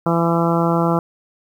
harmonic tone, 168.1 Hz, E3, 34 cents sharp, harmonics 1 / 2 / 3 / 4 / 5 / 6 / 7 / 8, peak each -18 / -21 / -23 / -24 / -25 / -26 / -26 / -27 dBFS, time 0.06-0.99 s, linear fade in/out 2 ms, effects 8-bit

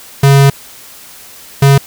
square tone pair in turn, 138.59 / 138.59 Hz, C#3 / C#3, 0 / 0 cents, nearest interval unison, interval 0 cents, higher neither, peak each -4 dBFS, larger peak neither, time 0.23-0.5 / 1.62-1.78 s, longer first, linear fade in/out 5 ms, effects white hiss -35 dBFS RMS until 1.86 s

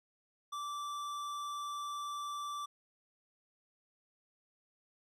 sine tone with tanh clipping, 1167 Hz, D6, 11 cents flat, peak -40 dBFS, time 0.52-2.66 s, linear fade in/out 10 ms, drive 16 dB, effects none

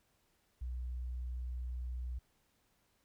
sine tone, 61.74 Hz, B1, in tune, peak -36 dBFS, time 0.61-2.19 s, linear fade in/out 10 ms, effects tanh soft clip ceiling -34 dBFS + pink hiss -75 dBFS RMS until 3.04 s

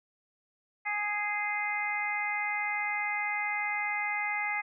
harmonic tone, 415.3 Hz, G#4, in tune, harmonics 2 / 3 / 4 / 5 / 6, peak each -35 / -41 / -40 / -31 / -40 dBFS, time 0.85-4.62 s, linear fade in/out 20 ms, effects none

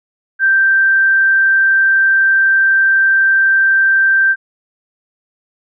sine tone, 1568 Hz, G6, in tune, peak -8 dBFS, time 0.39-4.36 s, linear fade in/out 50 ms, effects none

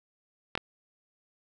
clicks, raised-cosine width 0.3 ms, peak -13 dBFS, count 2, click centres 0.553 / 0.576 s, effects none

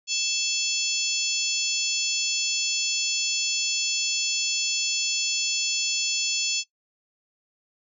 harmonic tone with a mistuned harmonic, 880 Hz, A5, in tune, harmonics 3 / 4 / 5 / 6 / 7 / 8, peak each -31 / -31 / -31 / -31 / -31 / -31 dBFS, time 0.07-6.64 s, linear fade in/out 50 ms, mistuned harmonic 4, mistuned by -85 cents, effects noise-tail reverb RT60 0.1 s tail -17 dB re dry

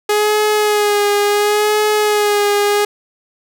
sawtooth tone with vibrato, 416.8 Hz, G#4, 6 cents sharp, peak -8 dBFS, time 0.09-2.85 s, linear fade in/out 5 ms, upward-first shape sine, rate 0.71 Hz, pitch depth 31 cents each way, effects none

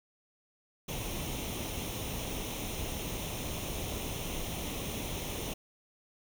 pink noise with comb filter, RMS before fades -37 dBFS, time 0.88-5.54 s, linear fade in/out 10 ms, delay 0.32 ms, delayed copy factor +0.65, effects none

